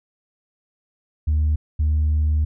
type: tone pair in turn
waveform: sine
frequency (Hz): 76.3 / 76.3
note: D#2 / D#2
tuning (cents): -33 / -33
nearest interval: unison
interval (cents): 0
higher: neither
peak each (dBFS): -14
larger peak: neither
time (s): 1.27-1.56 / 1.79-2.45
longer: second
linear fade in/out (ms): 10
effects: tanh soft clip ceiling -14 dBFS